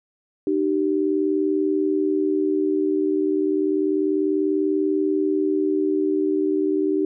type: tone pair together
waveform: sine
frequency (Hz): 305.4 / 385.7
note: D#4 / G4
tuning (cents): -32 / -28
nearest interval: major third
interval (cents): 404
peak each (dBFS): -21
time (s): 0.47-7.05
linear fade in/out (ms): 2
effects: none